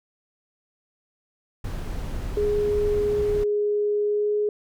brown noise, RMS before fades -30 dBFS, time 1.64-3.44 s, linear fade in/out 5 ms
sine tone with pitch glide, 415.3 to 418.2 Hz, G#4 to G#4, 0 to +12 cents, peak -20 dBFS, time 2.37-4.49 s, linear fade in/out 2 ms, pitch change +12 cents, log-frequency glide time 4.04-4.37 s
effects none

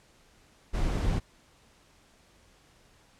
brown noise, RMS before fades -27 dBFS, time 0.73-1.2 s, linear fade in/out 20 ms, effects pink hiss -61 dBFS RMS until 3.19 s + low-pass 9000 Hz 12 dB/octave

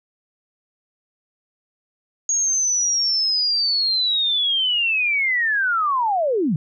sine linear sweep, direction down, 6645 to 133.2 Hz, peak -17 dBFS, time 2.29-6.56 s, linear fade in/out 2 ms, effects none

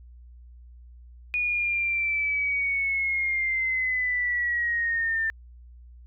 sine linear sweep, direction down, 2461 to 1786 Hz, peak -23 dBFS, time 1.34-5.3 s, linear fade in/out 0 ms, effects added 60 Hz sine -45 dBFS peak until 6.06 s

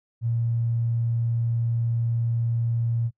triangle tone with tanh clipping, 116.54 Hz, A#2, in tune, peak -21 dBFS, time 0.21-3.11 s, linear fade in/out 50 ms, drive 3 dB, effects noise-tail reverb RT60 0.1 s tail -26 dB re dry

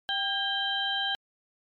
harmonic tone with a mistuned harmonic, 784 Hz, G5, in tune, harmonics 1 / 2 / 4 / 5, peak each -34 / -32 / -29 / -36 dBFS, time 0.09-1.15 s, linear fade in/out 0 ms, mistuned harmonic 2, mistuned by +47 cents, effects MP3 96 kbps

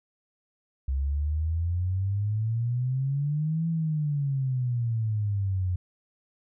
sine exponential two-way sweep, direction up then down, 65.8 to 166.5 to 89.2 Hz, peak -24 dBFS, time 0.88-5.76 s, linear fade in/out 5 ms, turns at 3.68 s, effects none

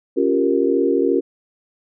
sine chord, G half-diminished seventh, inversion second, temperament equal, 277.2 / 349.2 / 392 / 466.2 Hz, Db4 / F4 / G4 / Bb4, 0 / 0 / 0 / 0 cents, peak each -20 dBFS, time 0.16-1.21 s, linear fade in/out 20 ms, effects none

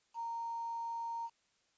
sine tone with quantisation, 926 Hz, A#5, 12 cents flat, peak -37 dBFS, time 0.14-1.3 s, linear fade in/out 50 ms, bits 10, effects white hiss -75 dBFS RMS until 1.77 s + resampled to 16000 Hz

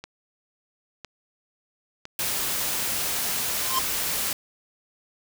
click train, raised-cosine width 0.2 ms, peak -20 dBFS, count 4, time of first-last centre 0.04-3.061 s, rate 0.993 Hz
white noise, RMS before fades -27 dBFS, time 2.19-4.33 s, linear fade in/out 2 ms
square tone with exponential growth, 1046.5 Hz, C6, in tune, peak -20 dBFS, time 3.58-3.79 s, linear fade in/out 5 ms, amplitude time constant 45 ms
effects none

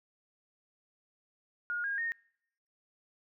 sine tone with pitch steps, 1431 / 1624.9 / 1845.1 Hz, F6 / G#6 / A#6, +42 / -38 / -18 cents, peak -31 dBFS, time 1.7-2.12 s, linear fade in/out 0 ms, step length 140 ms, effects noise-tail reverb RT60 0.7 s tail -26 dB re dry

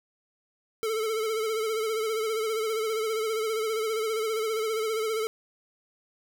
square tone with vibrato, 440 Hz, A4, in tune, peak -27 dBFS, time 0.83-5.27 s, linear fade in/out 0 ms, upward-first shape sine, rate 15 Hz, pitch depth 52 cents each way, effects none

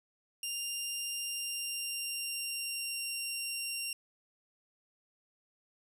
15% pulse tone with pitch glide, 2794 to 2765 Hz, F7 to F7, 0 to -18 cents, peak -28 dBFS, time 0.43-3.93 s, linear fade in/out 2 ms, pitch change -18 cents, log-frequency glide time 1.21-3.01 s, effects none

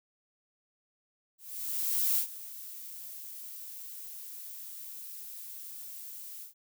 violet noise with ADSR envelope, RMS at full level -27 dBFS, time 1.38-6.54 s, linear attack 790 ms, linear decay 98 ms, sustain -17 dB, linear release 120 ms, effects none

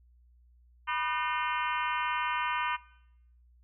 harmonic tone with a mistuned harmonic, 304 Hz, D#4, 40 cents flat, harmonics 3 / 4 / 5 / 6 / 7 / 8 / 9 / 10, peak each -33 / -35 / -37 / -39 / -40 / -41 / -42 / -43 dBFS, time 0.87-2.77 s, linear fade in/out 20 ms, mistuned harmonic 3, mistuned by +120 cents, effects noise-tail reverb RT60 0.8 s tail -20 dB re dry + added 60 Hz sine -58 dBFS peak until 3.63 s

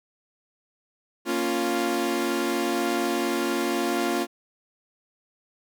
sawtooth chord, Bb minor, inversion none, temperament equal, 233.1 / 277.2 / 349.2 Hz, Bb3 / Db4 / F4, 0 / 0 / 0 cents, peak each -26 / -25 / -22 dBFS, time 1.25-4.27 s, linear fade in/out 50 ms, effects none

